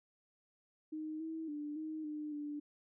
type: tone with pitch steps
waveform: sine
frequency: 310.6 / 321.7 / 295.7 / 312.9 / 301.4 / 294.1 Hz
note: D#4 / E4 / D4 / D#4 / D4 / D4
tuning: -3 / -42 / +12 / +10 / +45 / +3 cents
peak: -39 dBFS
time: 0.92-2.6 s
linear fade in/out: 10 ms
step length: 280 ms
effects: none